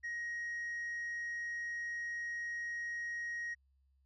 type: tone with tanh clipping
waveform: sine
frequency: 1884 Hz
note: A#6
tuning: 18 cents sharp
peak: -38 dBFS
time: 0.03-3.55 s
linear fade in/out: 20 ms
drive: 1 dB
effects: added 67 Hz sine -69 dBFS peak until 4.05 s